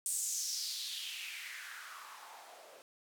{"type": "noise with band-pass filter sweep", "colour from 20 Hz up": "blue", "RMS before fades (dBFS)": -42, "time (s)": [0.06, 2.82], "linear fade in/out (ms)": 0, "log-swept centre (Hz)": [8700, 510], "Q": 3.7, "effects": []}